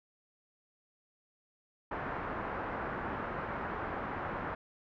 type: low-pass noise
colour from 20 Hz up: white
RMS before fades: -38 dBFS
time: 1.91-4.55 s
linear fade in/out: 5 ms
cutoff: 1500 Hz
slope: 24 dB/octave
effects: none